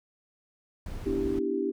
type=noise; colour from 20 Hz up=brown; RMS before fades=-37 dBFS; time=0.86-1.39 s; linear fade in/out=2 ms
type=chord; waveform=sine; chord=E minor seventh; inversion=second; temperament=equal; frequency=246.9 / 293.7 / 329.6 / 392 Hz; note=B3 / D4 / E4 / G4; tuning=0 / 0 / 0 / 0 cents; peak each=-35 / -32 / -33 / -29 dBFS; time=1.05-1.72 s; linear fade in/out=20 ms
effects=none